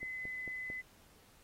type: tone with pitch glide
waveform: sine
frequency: 2031 to 2018 Hz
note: B6 to B6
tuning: +48 to +37 cents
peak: -39 dBFS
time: 0-0.82 s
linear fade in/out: 20 ms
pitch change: -11 cents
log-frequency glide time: 0.12-0.36 s
type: click train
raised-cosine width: 2 ms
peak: -34 dBFS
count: 4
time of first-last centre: 0.03-0.701 s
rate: 4.47 Hz
effects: pink hiss -64 dBFS RMS until 1.43 s + AAC 48 kbps